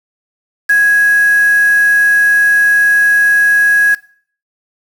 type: tone with quantisation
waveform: sine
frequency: 1661.2 Hz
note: G#6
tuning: in tune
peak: -6 dBFS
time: 0.69-3.95 s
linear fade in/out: 10 ms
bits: 4
effects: noise-tail reverb RT60 0.5 s tail -20 dB re dry